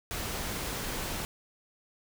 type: noise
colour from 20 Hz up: pink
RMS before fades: -35 dBFS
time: 0.11-1.25 s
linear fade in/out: 0 ms
effects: none